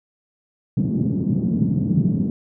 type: band-pass noise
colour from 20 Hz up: white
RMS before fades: -20 dBFS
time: 0.77-2.3 s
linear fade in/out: 2 ms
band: 130 to 220 Hz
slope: 24 dB/octave
effects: none